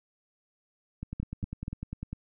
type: two click trains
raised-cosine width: 5 ms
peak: -21 / -23 dBFS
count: 3 / 12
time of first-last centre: 1.2-1.681 / 1.03-2.13 s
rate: 4.16 / 10 Hz
effects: none